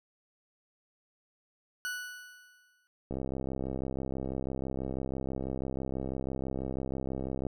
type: tone with exponential decay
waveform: 40% pulse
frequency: 1478 Hz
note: F#6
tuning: 2 cents flat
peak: -31 dBFS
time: 1.85-2.87 s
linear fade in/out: 0 ms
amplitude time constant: 220 ms
type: click train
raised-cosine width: 2 ms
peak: -22 dBFS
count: 289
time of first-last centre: 3.11-7.467 s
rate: 66.1 Hz
effects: none